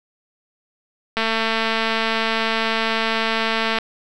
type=click train; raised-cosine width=0.3 ms; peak=-5 dBFS; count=587; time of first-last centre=1.17-3.786 s; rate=224 Hz; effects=none